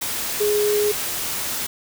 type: tone in noise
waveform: sine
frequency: 417 Hz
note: G#4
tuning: 7 cents sharp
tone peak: -17 dBFS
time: 0.4-0.92 s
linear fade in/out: 10 ms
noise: white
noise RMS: -26 dBFS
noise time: 0.01-1.67 s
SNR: +6 dB
effects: none